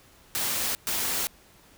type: noise bursts at uneven times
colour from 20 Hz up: white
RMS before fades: -28 dBFS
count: 2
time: 0.35-0.75 / 0.87-1.27 s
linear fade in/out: 0 ms
effects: pink hiss -56 dBFS RMS until 1.77 s